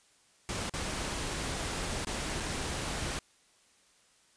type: noise with dropouts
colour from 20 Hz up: pink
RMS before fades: -35 dBFS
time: 0.49-3.19 s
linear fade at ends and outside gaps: 0 ms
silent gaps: 0.695-0.738 / 2.048-2.07 / 2.401-2.405 s
effects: white hiss -65 dBFS RMS until 4.36 s + resampled to 22050 Hz